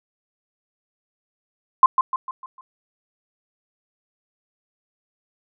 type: tone with echo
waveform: sine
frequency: 1046.5 Hz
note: C6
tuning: in tune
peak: -6 dBFS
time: 1.83-1.86 s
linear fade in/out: 2 ms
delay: 150 ms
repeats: 5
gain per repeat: -7 dB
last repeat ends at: 2.61 s
effects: none